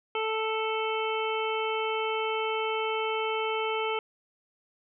harmonic tone, 440 Hz, A4, in tune, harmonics 1 / 2 / 3 / 5 / 6 / 7, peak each -30 / -33 / -35 / -37 / -38 / -38 dBFS, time 0.15-3.99 s, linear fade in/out 2 ms, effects none

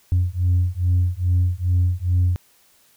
sine beating tone pair, 88.4 / 90.8 Hz, F2 / F#2, +22 / -32 cents, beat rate 2.4 Hz, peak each -18 dBFS, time 0.12-2.36 s, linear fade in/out 0 ms, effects tanh soft clip ceiling -12 dBFS + white hiss -57 dBFS RMS until 2.96 s

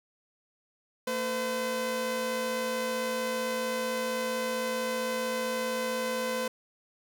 sawtooth tone pair together, 226.7 / 509 Hz, A#3 / C5, -48 / -48 cents, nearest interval octave + major second, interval 1400 cents, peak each -32 / -26 dBFS, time 1.07-6.48 s, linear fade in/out 5 ms, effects none

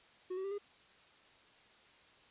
triangle tone with pitch steps, 367.3 / 380.3 / 393.7 / 407.5 Hz, F#4 / F#4 / G4 / G#4, -13 / +48 / +8 / -33 cents, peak -35 dBFS, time 0.3-0.584 s, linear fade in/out 10 ms, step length 71 ms, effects white hiss -63 dBFS RMS until 2.3 s + resampled to 8000 Hz

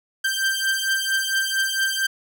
sawtooth beating tone pair, 1568 / 1572.4 Hz, G6 / G6, 0 / +5 cents, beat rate 4.4 Hz, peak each -20 dBFS, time 0.24-2.07 s, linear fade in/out 10 ms, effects none

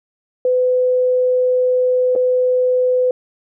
sine tone with dropouts, 504 Hz, B4, 35 cents sharp, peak -12 dBFS, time 0.45-3.11 s, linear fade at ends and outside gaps 2 ms, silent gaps 2.153-2.16 s, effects none

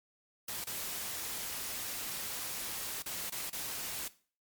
white noise with dropouts, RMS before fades -39 dBFS, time 0.48-4.08 s, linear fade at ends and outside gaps 5 ms, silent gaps 0.642-0.669 / 3.023-3.059 / 3.3-3.321 / 3.499-3.528 s, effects noise-tail reverb RT60 0.4 s tail -17 dB re dry + MP3 96 kbps

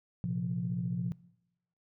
sine chord, Bb suspended second, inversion none, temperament just, 116.54 / 131.11 / 174.81 Hz, Bb2 / C3 / F3, 0 / +4 / +2 cents, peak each -37 / -36 / -32 dBFS, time 0.24-1.12 s, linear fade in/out 0 ms, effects noise-tail reverb RT60 0.9 s tail -22 dB re dry + tanh soft clip ceiling -22 dBFS

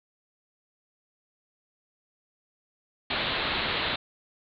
white low-pass noise, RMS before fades -29 dBFS, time 3.1-3.96 s, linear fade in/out 5 ms, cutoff 4200 Hz, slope 96 dB/octave, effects none

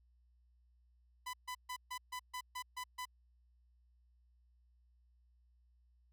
sawtooth tone bursts, 1001 Hz, B5, 23 cents sharp, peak -37 dBFS, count 9, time 1.26-3.055 s, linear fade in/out 10 ms, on 75 ms, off 140 ms, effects added 60 Hz sine -67 dBFS peak until 6.12 s

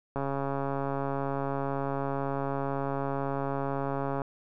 click train, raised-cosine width 1 ms, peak -18 dBFS, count 561, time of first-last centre 0.16-4.218 s, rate 138 Hz, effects none

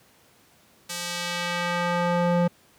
square tone with band-pass filter sweep, 174.61 Hz, F3, in tune, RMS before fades -25 dBFS, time 0.89-2.48 s, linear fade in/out 10 ms, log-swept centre 7500 to 420 Hz, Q 0.72, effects pink hiss -58 dBFS RMS until 2.78 s + high-pass 100 Hz 12 dB/octave

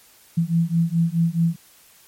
sine beating tone pair, 164.81 / 169.51 Hz, E3 / E3, 0 / +49 cents, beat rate 4.7 Hz, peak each -20 dBFS, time 0.37-1.56 s, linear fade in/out 10 ms, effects white hiss -52 dBFS RMS until 2.07 s + MP3 64 kbps

